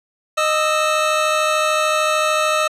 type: tone pair together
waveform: 25% pulse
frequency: 617 / 1307.4 Hz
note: D#5 / E6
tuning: -15 / -15 cents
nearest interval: octave + minor second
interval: 1300 cents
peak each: -14 / -15 dBFS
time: 0.37-2.68 s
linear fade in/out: 10 ms
effects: low-pass 9000 Hz 12 dB/octave